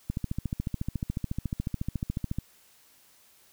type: click train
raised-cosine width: 5 ms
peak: -17 dBFS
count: 33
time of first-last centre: 0.1-2.386 s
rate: 14 Hz
effects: white hiss -60 dBFS RMS until 3.52 s